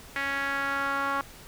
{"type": "tone with band-pass filter sweep", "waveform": "sawtooth", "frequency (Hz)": 277.2, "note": "C#4", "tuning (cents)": 0, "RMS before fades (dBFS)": -29, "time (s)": [0.16, 1.21], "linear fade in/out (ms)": 0, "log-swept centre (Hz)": [1900, 1200], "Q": 3.2, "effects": ["pink hiss -48 dBFS RMS until 1.47 s"]}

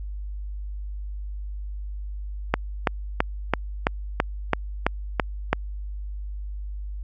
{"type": "click train", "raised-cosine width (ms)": 0.5, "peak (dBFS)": -3, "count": 10, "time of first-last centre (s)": [2.54, 5.53], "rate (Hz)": 3.01, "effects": ["added 50 Hz sine -30 dBFS peak until 7.03 s"]}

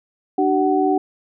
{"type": "tone cluster", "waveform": "sine", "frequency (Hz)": [298, 381.9, 749], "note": ["D4", "G4", "F#5"], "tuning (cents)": [25, -45, 21], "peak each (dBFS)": -19, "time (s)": [0.38, 0.98], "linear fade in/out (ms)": 5, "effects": []}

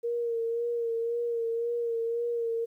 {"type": "tone with vibrato", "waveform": "sine", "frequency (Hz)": 466.2, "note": "A#4", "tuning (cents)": 0, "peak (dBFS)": -27, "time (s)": [0.03, 2.66], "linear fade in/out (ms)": 20, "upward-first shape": "sine", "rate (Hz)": 1.9, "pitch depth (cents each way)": 32, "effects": ["11-bit"]}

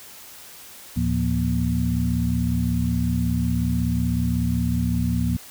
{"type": "tone cluster", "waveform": "sine", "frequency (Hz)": [77.2, 113.6, 173.1, 238.5], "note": ["D#2", "A#2", "F3", "A#3"], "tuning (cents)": [-13, -44, -15, 40], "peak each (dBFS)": -25, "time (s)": [0.96, 5.37], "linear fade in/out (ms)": 10, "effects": ["white hiss -43 dBFS RMS until 5.5 s"]}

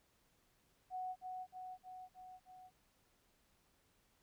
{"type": "tone with echo", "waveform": "sine", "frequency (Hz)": 740, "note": "F#5", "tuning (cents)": 0, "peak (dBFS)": -40, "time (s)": [0.9, 1.16], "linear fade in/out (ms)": 50, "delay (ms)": 310, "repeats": 5, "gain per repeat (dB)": -3, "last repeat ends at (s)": 2.71, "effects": ["pink hiss -75 dBFS RMS until 4.22 s"]}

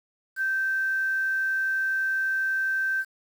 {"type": "tone with quantisation", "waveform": "sine", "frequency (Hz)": 1557, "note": "G6", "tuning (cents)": -12, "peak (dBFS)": -23, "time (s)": [0.36, 3.05], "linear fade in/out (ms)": 50, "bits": 8, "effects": []}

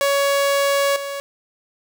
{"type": "tone with level steps", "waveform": "sawtooth", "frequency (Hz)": 560, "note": "C#5", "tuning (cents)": 18, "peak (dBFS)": [-12, -22], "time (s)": [0.01, 1.2], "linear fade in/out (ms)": 0, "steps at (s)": 0.96, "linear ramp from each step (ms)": 2, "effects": []}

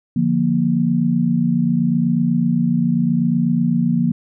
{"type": "chord", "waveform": "sine", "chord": "Bb major", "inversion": "first", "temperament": "equal with one note detuned", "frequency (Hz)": [146.83, 174.61, 235.4], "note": ["D3", "F3", "Bb3"], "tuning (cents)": [0, 0, 17], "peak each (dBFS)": [-22, -18, -17], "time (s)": [0.16, 4.12], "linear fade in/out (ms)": 5, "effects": []}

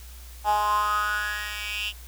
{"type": "tone with high-pass filter sweep", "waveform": "10% pulse", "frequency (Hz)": 208.8, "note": "G#3", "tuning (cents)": 10, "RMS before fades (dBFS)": -26, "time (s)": [0.44, 1.93], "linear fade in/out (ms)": 50, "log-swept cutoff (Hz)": [800, 2900], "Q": 7.5, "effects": ["added 60 Hz sine -41 dBFS peak until 2.07 s", "white hiss -49 dBFS RMS until 2.07 s"]}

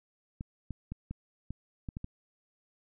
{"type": "clicks", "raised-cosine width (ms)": 5, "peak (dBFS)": -25, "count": 8, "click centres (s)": [0.409, 0.707, 0.92, 1.11, 1.506, 1.888, 1.969, 2.044], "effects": []}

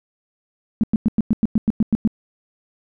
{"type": "tone bursts", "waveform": "sine", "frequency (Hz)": 219.6, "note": "A3", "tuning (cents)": -3, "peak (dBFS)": -12, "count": 11, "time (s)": [0.81, 2.075], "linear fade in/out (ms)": 0, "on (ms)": 25, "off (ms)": 99, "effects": []}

